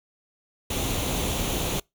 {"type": "noise with comb filter", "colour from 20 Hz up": "pink", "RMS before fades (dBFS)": -27, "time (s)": [0.7, 1.8], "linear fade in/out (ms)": 5, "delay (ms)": 0.3, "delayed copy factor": 0.55, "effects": ["noise-tail reverb RT60 0.2 s tail -26 dB re dry"]}